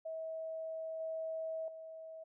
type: tone with level steps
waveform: sine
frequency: 644 Hz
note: E5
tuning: 41 cents flat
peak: -39 / -37 / -46 dBFS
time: 0.05-2.24 s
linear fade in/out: 10 ms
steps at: 1 / 1.68 s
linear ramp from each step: 2 ms
effects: none